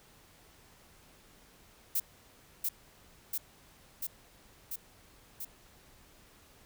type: noise with echo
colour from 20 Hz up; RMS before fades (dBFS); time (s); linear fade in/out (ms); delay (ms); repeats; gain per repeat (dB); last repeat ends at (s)
violet; -30; 1.95-2; 5; 690; 5; -2; 5.45
effects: pink hiss -60 dBFS RMS until 6.65 s